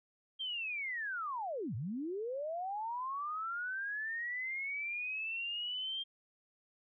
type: linear two-way sweep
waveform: sine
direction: down then up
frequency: 3202 to 98 to 3202 Hz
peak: -36 dBFS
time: 0.39-6.04 s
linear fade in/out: 20 ms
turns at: 1.75 s
effects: none